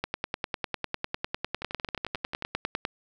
two click trains, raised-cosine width 0.3 ms, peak -20 / -12 dBFS, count 10 / 29, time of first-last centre 1.62-2.424 / 0.04-2.851 s, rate 11.2 / 9.96 Hz, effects none

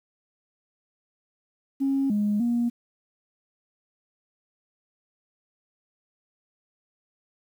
sine tone with pitch steps, 272.7 / 207.6 / 237.7 Hz, C#4 / G#3 / A#3, -28 / 0 / +34 cents, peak -20 dBFS, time 1.8-2.7 s, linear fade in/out 20 ms, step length 300 ms, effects tanh soft clip ceiling -17 dBFS + 9-bit

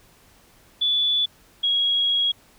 sine tone pair in turn, 3456 / 3309 Hz, A7 / G#7, -32 / -7 cents, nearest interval minor second, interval 75 cents, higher first, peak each -18 dBFS, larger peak neither, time 0.81-1.26 / 1.63-2.32 s, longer second, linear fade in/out 10 ms, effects pink hiss -55 dBFS RMS until 2.58 s

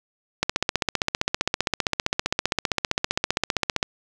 click train, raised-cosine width 0.2 ms, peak -3 dBFS, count 53, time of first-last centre 0.43-3.829 s, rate 15.3 Hz, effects none

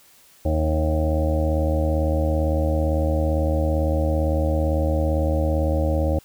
harmonic tone with a mistuned harmonic, 77.78 Hz, D#2, in tune, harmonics 1 / 2 / 3 / 4 / 6 / 7 / 8 / 9 / 10, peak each -20 / -31 / -33 / -27 / -36 / -25 / -36 / -36 / -35 dBFS, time 0.45-6.19 s, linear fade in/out 5 ms, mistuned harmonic 8, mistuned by +20 cents, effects white hiss -53 dBFS RMS until 6.24 s

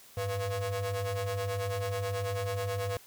35% pulse ring-modulated tone, 195.6 Hz, G3, 4 cents flat, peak -26 dBFS, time 0.17-2.97 s, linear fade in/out 2 ms, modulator 298 Hz, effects white hiss -55 dBFS RMS until 3.06 s

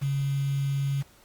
sine tone with quantisation, 138.59 Hz, C#3, in tune, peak -24 dBFS, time 0.01-1.03 s, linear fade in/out 20 ms, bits 7, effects pink hiss -57 dBFS RMS until 1.24 s + Opus 48 kbps

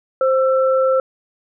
sine tone pair together, 525 / 1336 Hz, C5 / E6, +6 / +23 cents, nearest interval octave + major third, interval 1617 cents, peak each -13 / -21 dBFS, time 0.21-1 s, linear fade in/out 2 ms, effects none

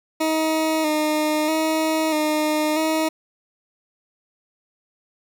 20% pulse tone with vibrato, 311.1 Hz, D#4, in tune, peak -14 dBFS, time 0.2-3.09 s, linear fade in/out 10 ms, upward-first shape square, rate 0.78 Hz, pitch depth 30 cents each way, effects 9-bit

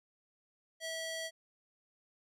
square tone with band-pass filter, 650 Hz, E5, 24 cents flat, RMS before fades -40 dBFS, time 0.8-1.31 s, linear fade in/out 50 ms, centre 4500 Hz, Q 0.52, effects none

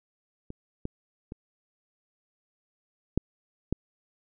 clicks, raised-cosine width 3 ms, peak -26 / -19 / -25 / -10 / -13 dBFS, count 5, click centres 0.504 / 0.854 / 1.321 / 3.176 / 3.726 s, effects none

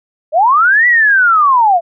sine linear two-way sweep, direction up then down, 573 to 1976 to 651 Hz, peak -6 dBFS, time 0.32-1.81 s, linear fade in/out 50 ms, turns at 0.87 s, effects none

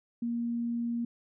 sine tone, 235.4 Hz, A#3, 17 cents sharp, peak -29 dBFS, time 0.22-1.05 s, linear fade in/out 5 ms, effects none

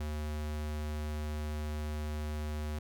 square tone, 75.6 Hz, D#2, 49 cents flat, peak -35 dBFS, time 0-2.79 s, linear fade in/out 5 ms, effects none

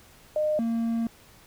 sine / triangle tone pair in turn, 610 / 229.7 Hz, D#5 / A#3, -34 / -25 cents, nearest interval octave + perfect fourth, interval 1691 cents, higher first, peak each -22 dBFS, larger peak neither, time 0.36-0.59 / 0.59-1.07 s, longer second, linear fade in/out 2 ms, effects pink hiss -54 dBFS RMS until 1.46 s

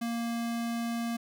square tone, 233.1 Hz, A#3, in tune, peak -31 dBFS, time 0.01-1.17 s, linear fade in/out 10 ms, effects none

